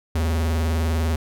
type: tone with vibrato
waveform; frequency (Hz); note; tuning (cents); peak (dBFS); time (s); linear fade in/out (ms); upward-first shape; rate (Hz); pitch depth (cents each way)
square; 79.7; D#2; +42; -20; 0.15-1.16; 5; square; 20; 94
effects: none